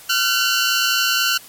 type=tone pair together; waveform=15% pulse; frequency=1382 / 1506 Hz; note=F6 / F#6; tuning=-19 / +30 cents; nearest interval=minor second; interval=149 cents; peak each=-12 dBFS; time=0.09-1.38 s; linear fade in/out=10 ms; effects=white hiss -42 dBFS RMS until 1.48 s + MP3 64 kbps